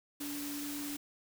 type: tone in noise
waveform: sine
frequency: 289.1 Hz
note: D4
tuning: 27 cents flat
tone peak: -39 dBFS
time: 0.2-0.97 s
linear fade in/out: 10 ms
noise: white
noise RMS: -43 dBFS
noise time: 0.2-0.97 s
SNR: +1 dB
effects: none